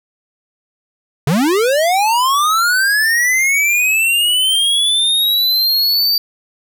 square linear sweep, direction up, 128.6 to 4661 Hz, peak -12 dBFS, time 1.27-6.18 s, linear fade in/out 2 ms, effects none

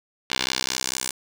10% pulse tone with band-pass filter sweep, 64.5 Hz, C2, 24 cents flat, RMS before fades -27 dBFS, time 0.3-1.11 s, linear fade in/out 5 ms, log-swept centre 3500 to 8600 Hz, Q 1.4, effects none

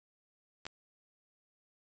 clicks, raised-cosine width 0.2 ms, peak -28 / -22 dBFS, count 2, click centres 0.654 / 0.666 s, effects resampled to 16000 Hz

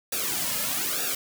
white noise with flanger, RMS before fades -28 dBFS, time 0.12-1.15 s, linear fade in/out 5 ms, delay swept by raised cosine 0.95 to 2.65 ms, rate 1.1 Hz, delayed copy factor -0.85, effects none

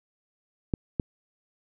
clicks, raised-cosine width 3 ms, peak -12 dBFS, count 2, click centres 0.738 / 0.998 s, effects none

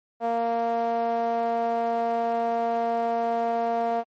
sawtooth tone with band-pass filter, 232 Hz, A#3, 8 cents flat, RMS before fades -25 dBFS, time 0.2-4.04 s, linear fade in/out 50 ms, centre 670 Hz, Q 3.7, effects MP3 32 kbps

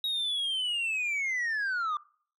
sine linear sweep, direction down, 3812 to 1172 Hz, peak -25 dBFS, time 0.04-1.97 s, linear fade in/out 2 ms, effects noise-tail reverb RT60 0.5 s tail -24 dB re dry + tanh soft clip ceiling -27 dBFS

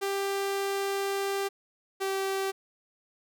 sawtooth tone pair in turn, 394.7 / 387.7 Hz, G4 / G4, +12 / -19 cents, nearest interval unison, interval 31 cents, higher first, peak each -24 dBFS, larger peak neither, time 0.01-1.49 / 2-2.52 s, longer first, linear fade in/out 20 ms, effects none

